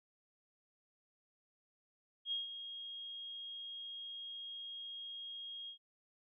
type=tone with ADSR envelope; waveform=sine; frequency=3262 Hz; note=G#7; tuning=32 cents flat; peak=-34 dBFS; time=2.25-5.78 s; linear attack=69 ms; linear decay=150 ms; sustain=-10 dB; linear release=95 ms; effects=none